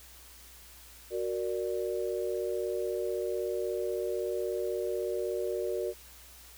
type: chord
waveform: sine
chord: Gb augmented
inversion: none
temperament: equal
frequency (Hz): 370 / 466.2 / 587.3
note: Gb4 / Bb4 / D5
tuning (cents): 0 / 0 / 0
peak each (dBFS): -33 / -34 / -36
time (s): 1.1-5.94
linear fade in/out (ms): 50
effects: added 60 Hz sine -56 dBFS peak until 6.57 s + white hiss -53 dBFS RMS until 6.57 s